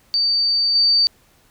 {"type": "tone with level steps", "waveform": "sine", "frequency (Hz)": 4606, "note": "D8", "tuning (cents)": -34, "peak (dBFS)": [-15, -12], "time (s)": [0.14, 1.07], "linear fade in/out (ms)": 0, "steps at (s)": 0.75, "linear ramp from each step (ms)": 5, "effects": ["pink hiss -56 dBFS RMS until 1.5 s"]}